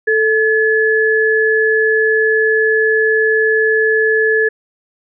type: tone pair together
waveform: sine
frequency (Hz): 440 / 1711.9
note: A4 / A6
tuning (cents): 0 / -48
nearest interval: 2 octaves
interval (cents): 2352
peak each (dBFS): -13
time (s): 0.07-4.49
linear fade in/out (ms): 10
effects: none